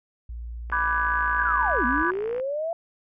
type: tone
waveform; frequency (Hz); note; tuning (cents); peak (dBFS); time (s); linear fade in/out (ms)
sine; 58.2; A#1; -2; -32; 0.29-2.03; 5
type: click train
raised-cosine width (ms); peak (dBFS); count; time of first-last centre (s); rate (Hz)
0.5; -25; 98; 0.7-2.399; 57.1
type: chord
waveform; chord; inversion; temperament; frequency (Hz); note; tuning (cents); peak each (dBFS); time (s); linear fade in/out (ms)
sine; G# half-diminished seventh; first; equal with one note detuned; 987.8 / 1174.7 / 1505 / 1661.2; B5 / D6 / F#6 / G#6; 0 / 0 / +29 / 0; -27; 0.72-2.11; 5
type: linear two-way sweep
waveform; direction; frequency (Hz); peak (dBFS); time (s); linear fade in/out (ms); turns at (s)
sine; down then up; 1661.2 to 232.3 to 682; -25; 1.39-2.73; 2; 1.85
effects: none